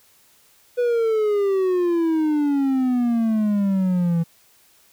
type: exponential sweep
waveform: triangle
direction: down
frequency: 493.9 to 164.81 Hz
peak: -15 dBFS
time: 0.77-4.24 s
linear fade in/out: 20 ms
effects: white hiss -56 dBFS RMS until 4.92 s